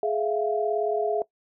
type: tone cluster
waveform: sine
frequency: 420.1 / 661 / 699 Hz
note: G#4 / E5 / F5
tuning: +20 / +5 / +1 cents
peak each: -25 / -27 / -29 dBFS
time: 0.03-1.22 s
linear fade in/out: 2 ms
effects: noise-tail reverb RT60 0.1 s tail -20 dB re dry